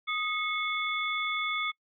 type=tone cluster; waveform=sine; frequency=1245 / 2187 / 3470 Hz; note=D#6 / C#7 / A7; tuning=+1 / -24 / -25 cents; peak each=-33 / -31 / -35 dBFS; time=0.07-1.72 s; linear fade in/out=20 ms; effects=noise-tail reverb RT60 0.1 s tail -26 dB re dry